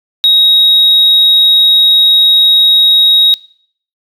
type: tone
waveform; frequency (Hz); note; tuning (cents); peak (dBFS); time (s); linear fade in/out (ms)
sine; 3787; A#7; +27; -3; 0.24-3.34; 0
effects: noise-tail reverb RT60 0.6 s tail -22 dB re dry + tanh soft clip ceiling -1 dBFS